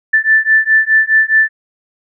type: beating tone pair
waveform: sine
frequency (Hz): 1760 / 1764.8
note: A6 / A6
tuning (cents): 0 / +5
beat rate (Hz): 4.8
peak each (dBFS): -11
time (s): 0.13-1.49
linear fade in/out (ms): 10
effects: none